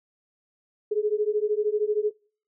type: beating tone pair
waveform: sine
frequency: 415.3 / 428.3 Hz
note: G#4 / A4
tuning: 0 / -47 cents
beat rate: 13 Hz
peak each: -25 dBFS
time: 0.91-2.11 s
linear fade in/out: 10 ms
effects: noise-tail reverb RT60 0.5 s tail -25 dB re dry